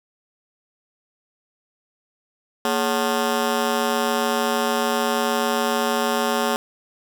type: ring-modulated tone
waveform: 15% pulse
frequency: 326.7 Hz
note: E4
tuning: 15 cents flat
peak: -10 dBFS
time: 2.65-6.56 s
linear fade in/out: 0 ms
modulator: 93.7 Hz
effects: none